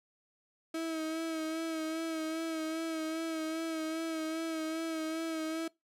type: tone with vibrato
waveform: 35% pulse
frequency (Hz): 321.4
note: E4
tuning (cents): -44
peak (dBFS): -32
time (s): 0.74-5.68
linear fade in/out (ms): 5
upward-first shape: sine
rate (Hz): 2.5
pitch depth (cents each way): 33
effects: noise-tail reverb RT60 0.2 s tail -23 dB re dry + low-pass 12000 Hz 12 dB/octave